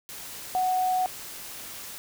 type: tone in noise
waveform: sine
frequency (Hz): 740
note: F#5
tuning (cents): 0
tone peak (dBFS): -22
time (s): 0.55-1.06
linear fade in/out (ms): 0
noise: white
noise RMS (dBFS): -40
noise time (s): 0.09-1.98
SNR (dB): +15
effects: none